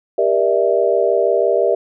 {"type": "chord", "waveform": "sine", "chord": "E half-diminished seventh", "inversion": "first", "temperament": "just", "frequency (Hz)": [395.6, 474.7, 593.3, 659.3], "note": ["G4", "Bb4", "D5", "E5"], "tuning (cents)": [16, 31, 18, 0], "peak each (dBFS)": -18, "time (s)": [0.18, 1.75], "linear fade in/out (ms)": 5, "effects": []}